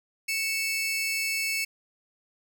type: tone pair together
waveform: sawtooth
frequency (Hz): 2217 / 2636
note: C#7 / E7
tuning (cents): 0 / -1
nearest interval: minor third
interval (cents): 299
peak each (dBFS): -26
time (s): 0.28-1.65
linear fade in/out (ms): 10
effects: none